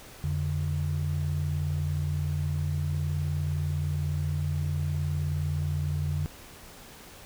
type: tone pair together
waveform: sine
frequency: 87.23 / 146.7 Hz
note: F2 / D3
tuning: -2 / -2 cents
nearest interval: major sixth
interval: 900 cents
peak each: -28 / -28 dBFS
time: 0.24-6.26 s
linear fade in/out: 0 ms
effects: tanh soft clip ceiling -19 dBFS + pink hiss -48 dBFS RMS until 7.25 s